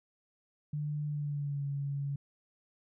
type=tone with pitch glide; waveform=sine; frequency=148.6 to 140.75 Hz; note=D3 to C#3; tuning=+21 to +27 cents; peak=-32 dBFS; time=0.73-2.16 s; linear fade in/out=5 ms; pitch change=-94 cents; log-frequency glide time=1.07-1.65 s; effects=none